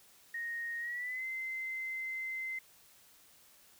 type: tone with pitch glide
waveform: sine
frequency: 1864.7 to 2069 Hz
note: A#6 to C7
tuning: 0 to -20 cents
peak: -36 dBFS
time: 0.34-2.59 s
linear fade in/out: 5 ms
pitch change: +180 cents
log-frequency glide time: 0.79-1.25 s
effects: white hiss -62 dBFS RMS until 3.79 s